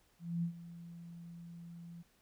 sine tone with ADSR envelope, 170 Hz, F3, 46 cents flat, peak -31 dBFS, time 0.19-2.03 s, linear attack 240 ms, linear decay 93 ms, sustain -16 dB, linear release 19 ms, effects pink hiss -71 dBFS RMS until 2.21 s

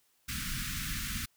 pink band-stop noise, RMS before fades -36 dBFS, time 0.28-1.26 s, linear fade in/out 10 ms, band 260 to 1300 Hz, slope 48 dB/octave, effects white hiss -71 dBFS RMS until 1.36 s

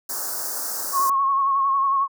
white band-stop noise, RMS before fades -28 dBFS, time 0.09-1.1 s, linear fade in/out 5 ms, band 1600 to 4900 Hz, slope 48 dB/octave
clicks, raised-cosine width 3 ms, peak -27 dBFS, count 4, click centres 0.845 / 0.998 / 1.064 / 1.096 s
sine tone with vibrato, 1094 Hz, C#6, 23 cents flat, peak -17 dBFS, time 0.92-2.08 s, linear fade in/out 50 ms, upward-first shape sine, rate 11 Hz, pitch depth 40 cents each way
effects high-pass 400 Hz 12 dB/octave

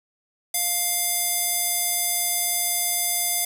square tone with band-pass filter, 701 Hz, F5, 6 cents sharp, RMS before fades -24 dBFS, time 0.54-3.45 s, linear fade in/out 5 ms, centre 11000 Hz, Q 1.6, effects 7-bit

